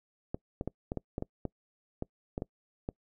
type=clicks; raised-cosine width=2 ms; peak=-20 dBFS; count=12; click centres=0.345 / 0.611 / 0.676 / 0.919 / 0.973 / 1.181 / 1.224 / 1.453 / 2.024 / 2.379 / 2.421 / 2.889 s; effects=noise-tail reverb RT60 0.1 s tail -25 dB re dry